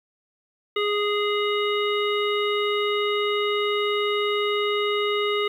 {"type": "harmonic tone", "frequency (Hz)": 414.3, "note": "G#4", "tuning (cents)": -4, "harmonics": [1, 3, 5, 7, 9], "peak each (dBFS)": [-23, -28, -30, -31, -33], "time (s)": [0.76, 5.48], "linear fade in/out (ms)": 5, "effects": ["9-bit"]}